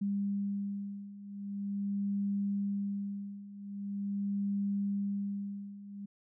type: beating tone pair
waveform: sine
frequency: 200.1 / 200.53 Hz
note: G3 / G3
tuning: +36 / +40 cents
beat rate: 0.43 Hz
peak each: -37 / -34 dBFS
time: 0.01-6.06 s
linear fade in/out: 10 ms
effects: none